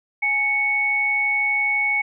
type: tone pair together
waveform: sine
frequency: 830.6 / 2217 Hz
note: G#5 / C#7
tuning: 0 / 0 cents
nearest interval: octave + perfect fourth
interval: 1700 cents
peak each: -29 / -18 dBFS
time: 0.22-2.02 s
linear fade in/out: 10 ms
effects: none